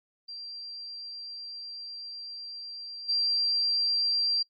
sine tone with level steps, 4727 Hz, D8, 10 cents sharp, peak -38 / -24 dBFS, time 0.28-4.43 s, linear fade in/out 10 ms, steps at 3.08 s, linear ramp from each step 20 ms, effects noise-tail reverb RT60 0.1 s tail -21 dB re dry + Opus 48 kbps

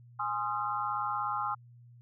sine chord, F minor seventh, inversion first, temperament equal with one note detuned, 830.6 / 1046.5 / 1244.5 / 1361.1 Hz, Ab5 / C6 / Eb6 / F6, 0 / 0 / 0 / -45 cents, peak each -35 / -36 / -35 / -37 dBFS, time 0.19-1.55 s, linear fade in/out 10 ms, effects added 120 Hz sine -52 dBFS peak until 2.01 s

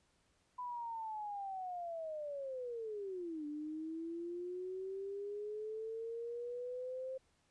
sine linear two-way sweep, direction down then up, 1000 to 293.7 to 527 Hz, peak -40 dBFS, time 0.58-7.18 s, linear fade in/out 10 ms, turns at 3.46 s, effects pink hiss -75 dBFS RMS until 7.5 s + resampled to 22050 Hz

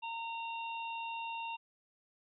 harmonic tone, 919 Hz, A#5, 25 cents flat, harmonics 1 / 3 / 4, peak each -39 / -43 / -52 dBFS, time 0.02-1.57 s, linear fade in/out 20 ms, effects none

